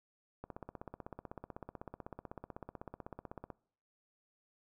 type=click train; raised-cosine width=1 ms; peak=-30 dBFS; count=50; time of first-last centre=0.44-3.502 s; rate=16 Hz; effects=noise-tail reverb RT60 0.6 s tail -24 dB re dry